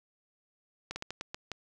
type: slowing click train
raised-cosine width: 0.2 ms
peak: -20 dBFS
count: 7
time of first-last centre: 0.91-1.517 s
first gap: 50 ms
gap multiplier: 1.28
effects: none